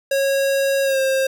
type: tone with pitch glide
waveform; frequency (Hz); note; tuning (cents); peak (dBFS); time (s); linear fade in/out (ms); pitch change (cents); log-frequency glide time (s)
square; 548 to 532.7; C#5 to C5; -20 to +31; -17; 0.11-1.27; 5; -49; 0.83-0.99
effects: none